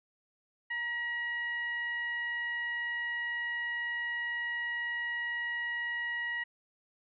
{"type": "tone with frequency modulation", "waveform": "sine", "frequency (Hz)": 1911, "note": "A#6", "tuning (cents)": 43, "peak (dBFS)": -32, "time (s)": [0.7, 6.44], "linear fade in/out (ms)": 10, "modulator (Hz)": 975, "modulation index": 0.37, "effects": []}